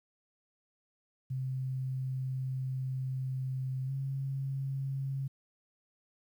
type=tone with pitch glide; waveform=sine; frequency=130.81 to 135.81 Hz; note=C3 to C#3; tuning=0 to -35 cents; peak=-32 dBFS; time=1.3-5.28 s; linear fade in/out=10 ms; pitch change=+65 cents; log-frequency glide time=3.86-3.91 s; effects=11-bit